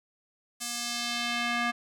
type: tone with band-pass filter sweep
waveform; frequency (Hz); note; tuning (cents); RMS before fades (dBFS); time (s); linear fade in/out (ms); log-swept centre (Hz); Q
square; 238.1; A#3; +37; -31; 0.6-1.72; 20; 8200 to 1700; 1.1
effects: none